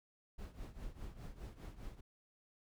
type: noise with tremolo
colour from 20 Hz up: brown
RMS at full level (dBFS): -45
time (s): 0.38-2.01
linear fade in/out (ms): 10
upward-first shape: triangle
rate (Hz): 4.9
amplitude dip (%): 85
effects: none